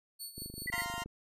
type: tone with tremolo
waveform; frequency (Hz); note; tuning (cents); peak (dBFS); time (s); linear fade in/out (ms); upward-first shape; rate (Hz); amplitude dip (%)
5% pulse; 4435; C#8; 0; -32; 0.19-0.86; 20; sine; 5.3; 75
type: click train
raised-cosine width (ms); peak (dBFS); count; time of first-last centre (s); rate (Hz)
3; -33; 18; 0.38-1.06; 25
type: tone bursts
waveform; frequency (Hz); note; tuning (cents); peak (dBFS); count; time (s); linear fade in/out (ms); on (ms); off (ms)
sine; 1976; B6; 0; -32; 3; 0.67-0.813; 5; 33; 22
type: chord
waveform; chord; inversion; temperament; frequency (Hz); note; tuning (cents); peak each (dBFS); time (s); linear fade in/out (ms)
20% pulse; F suspended fourth; none; equal; 698.5 / 932.3 / 1046.5; F5 / Bb5 / C6; 0 / 0 / 0; -36; 0.72-1.04; 10
effects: resampled to 32000 Hz